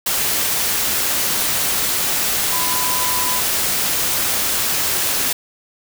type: tone in noise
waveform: sine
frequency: 1000 Hz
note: B5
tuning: 21 cents sharp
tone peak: -24 dBFS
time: 2.52-3.4 s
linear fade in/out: 5 ms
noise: white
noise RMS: -19 dBFS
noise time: 0.06-5.33 s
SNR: -8 dB
effects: none